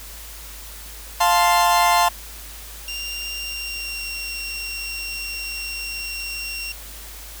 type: chord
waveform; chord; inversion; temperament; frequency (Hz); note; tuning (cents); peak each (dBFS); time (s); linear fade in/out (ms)
40% pulse; F major; none; equal; 698.5 / 880 / 1046.5; F5 / A5 / C6; 0 / 0 / 0; -18; 1.2-2.09; 10
type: tone with pitch glide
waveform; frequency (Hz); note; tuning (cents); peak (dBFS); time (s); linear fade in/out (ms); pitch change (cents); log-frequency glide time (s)
25% pulse; 2781 to 2747; F7 to F7; -8 to -29; -24; 2.88-6.72; 2; -21; 3.36-4.13
effects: added 52 Hz sine -39 dBFS peak until 7.4 s + white hiss -39 dBFS RMS until 7.4 s